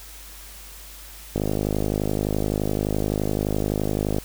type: click train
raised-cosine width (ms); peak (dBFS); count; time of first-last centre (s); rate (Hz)
2; -10; 147; 1.36-4.184; 51.7
effects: added 50 Hz sine -43 dBFS peak until 4.24 s + white hiss -43 dBFS RMS until 4.24 s